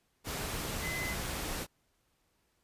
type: tone in noise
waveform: sine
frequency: 2035 Hz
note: C7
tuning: 49 cents flat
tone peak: -36 dBFS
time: 0.81-1.16 s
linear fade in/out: 50 ms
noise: pink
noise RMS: -37 dBFS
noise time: 0.24-1.67 s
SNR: -2 dB
effects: pink hiss -75 dBFS RMS until 2.63 s + resampled to 32000 Hz